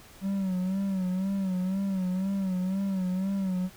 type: tone with vibrato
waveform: triangle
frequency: 189.5 Hz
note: F#3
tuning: 42 cents sharp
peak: -24 dBFS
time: 0.21-3.7 s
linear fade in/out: 50 ms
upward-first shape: sine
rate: 2 Hz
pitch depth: 70 cents each way
effects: pink hiss -52 dBFS RMS until 3.76 s